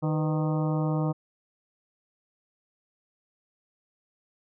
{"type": "harmonic tone with a mistuned harmonic", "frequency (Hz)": 154.5, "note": "D#3", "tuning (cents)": -12, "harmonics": [1, 2, 3, 4, 5, 6, 7, 8], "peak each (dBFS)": [-25, -31, -35, -37, -39, -41, -42, -43], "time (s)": [0.02, 1.13], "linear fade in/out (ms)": 20, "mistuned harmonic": 3, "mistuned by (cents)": 110, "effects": []}